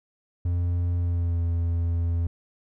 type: tone with pitch glide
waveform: triangle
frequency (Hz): 87.31 to 84.78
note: F2 to E2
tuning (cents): 0 to +49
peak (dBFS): -20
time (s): 0.45-2.27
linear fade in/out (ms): 5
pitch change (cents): -51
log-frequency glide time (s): 0.97-1.42
effects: none